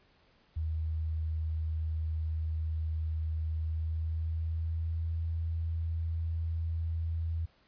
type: tone with pitch glide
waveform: sine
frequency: 79.4 to 82.11 Hz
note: D#2 to E2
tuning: +36 to -6 cents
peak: -30 dBFS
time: 0.56-7.46 s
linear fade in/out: 10 ms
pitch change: +58 cents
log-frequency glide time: 3.49-5.07 s
effects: pink hiss -66 dBFS RMS until 7.67 s + resampled to 11025 Hz